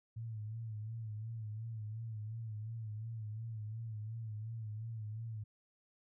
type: tone with vibrato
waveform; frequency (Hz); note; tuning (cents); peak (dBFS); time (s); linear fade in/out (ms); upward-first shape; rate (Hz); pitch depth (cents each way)
sine; 110.3; A2; +5; -40; 0.16-5.44; 10; sine; 2.8; 72
effects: none